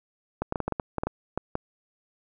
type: clicks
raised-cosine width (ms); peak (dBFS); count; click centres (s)
1; -13; 12; 0.42 / 0.524 / 0.558 / 0.603 / 0.68 / 0.723 / 0.798 / 0.983 / 1.035 / 1.07 / 1.376 / 1.554
effects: none